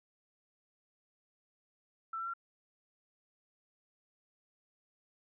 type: tone with pitch steps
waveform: sine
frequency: 1332 / 1352.2 / 1372.6 Hz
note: E6 / E6 / F6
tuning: +18 / +44 / -30 cents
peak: -36 dBFS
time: 2.13-2.337 s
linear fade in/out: 5 ms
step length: 69 ms
effects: none